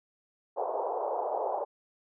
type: band-pass noise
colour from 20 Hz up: white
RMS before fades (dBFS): -32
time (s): 0.56-1.65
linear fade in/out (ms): 20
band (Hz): 420 to 900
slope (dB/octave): 48
effects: none